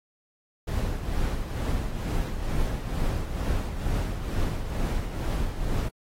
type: noise with tremolo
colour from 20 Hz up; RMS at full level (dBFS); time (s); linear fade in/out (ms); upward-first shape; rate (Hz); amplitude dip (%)
brown; -25; 0.67-5.89; 10; triangle; 2.2; 60
effects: AAC 48 kbps